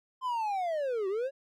triangle linear two-way sweep, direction down then up, 1046.5 to 370 to 563 Hz, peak -27 dBFS, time 0.21-1.31 s, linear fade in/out 50 ms, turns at 1.08 s, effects none

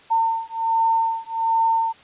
sine beating tone pair, 905 / 906.3 Hz, A5 / A#5, +48 / -49 cents, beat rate 1.3 Hz, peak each -21 dBFS, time 0.1-1.93 s, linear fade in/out 20 ms, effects white hiss -49 dBFS RMS until 2.03 s + resampled to 8000 Hz

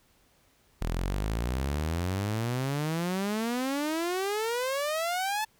sawtooth exponential sweep, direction up, 38.89 to 880 Hz, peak -24 dBFS, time 0.81-5.45 s, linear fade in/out 10 ms, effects pink hiss -65 dBFS RMS until 5.59 s

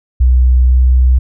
sine tone with pitch glide, 62.7 to 63.25 Hz, B1 to B1, +27 to +42 cents, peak -5 dBFS, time 0.2-1.19 s, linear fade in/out 10 ms, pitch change +15 cents, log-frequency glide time 0.66-0.73 s, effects none

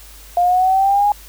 sine linear sweep, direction up, 698.5 to 830.6 Hz, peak -11 dBFS, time 0.37-1.12 s, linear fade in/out 2 ms, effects added 50 Hz sine -40 dBFS peak until 1.28 s + white hiss -42 dBFS RMS until 1.28 s

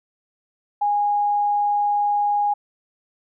sine tone, 823 Hz, G#5, 16 cents flat, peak -17 dBFS, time 0.81-2.54 s, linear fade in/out 10 ms, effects none

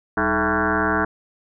sine tone with frequency modulation, 898 Hz, A5, 35 cents sharp, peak -17 dBFS, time 0.17-1.05 s, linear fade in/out 5 ms, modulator 117 Hz, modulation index 6.3, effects none

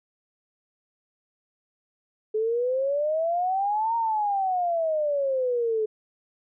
sine exponential two-way sweep, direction up then down, 426.6 to 932.3 to 426.6 Hz, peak -22 dBFS, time 2.34-5.86 s, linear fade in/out 10 ms, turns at 3.96 s, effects none

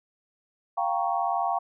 sine chord, G half-diminished seventh, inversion third, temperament equal with one note detuned, 698.5 / 778.6 / 932.3 / 1108.7 Hz, F5 / G5 / Bb5 / Db6, 0 / -12 / 0 / 0 cents, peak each -28 / -28 / -31 / -31 dBFS, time 0.77-1.59 s, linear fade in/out 10 ms, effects none

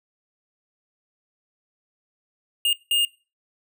square tone bursts at uneven times, 2829 Hz, F7, 22 cents sharp, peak -19 dBFS, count 2, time 2.65-2.73 / 2.91-3.05 s, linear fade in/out 2 ms, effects noise-tail reverb RT60 0.3 s tail -20 dB re dry

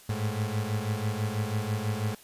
35% pulse beating tone pair, 103.8 / 109.9 Hz, G#2 / A2, 0 / -2 cents, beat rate 6.1 Hz, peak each -29 dBFS, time 0.09-2.15 s, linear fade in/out 5 ms, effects white hiss -53 dBFS RMS until 2.23 s + resampled to 32000 Hz

